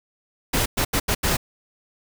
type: noise bursts at uneven times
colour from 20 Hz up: pink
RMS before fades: -21 dBFS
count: 5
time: 0.53-0.66 / 0.77-0.85 / 0.93-1 / 1.08-1.15 / 1.23-1.37 s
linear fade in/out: 10 ms
effects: none